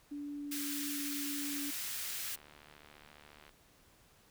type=tone with pitch glide; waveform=sine; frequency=289.3 to 286.3 Hz; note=D4 to D4; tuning=-26 to -44 cents; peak=-39 dBFS; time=0.11-1.71 s; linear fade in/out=10 ms; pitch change=-18 cents; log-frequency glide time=0.36-1.59 s
type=high-pass noise; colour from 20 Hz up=white; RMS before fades=-40 dBFS; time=0.51-2.36 s; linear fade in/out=10 ms; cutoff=1400 Hz; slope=24 dB/octave
type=click train; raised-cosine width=0.3 ms; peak=-39 dBFS; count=155; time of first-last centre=1.42-3.493 s; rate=74.3 Hz
effects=pink hiss -65 dBFS RMS until 4.3 s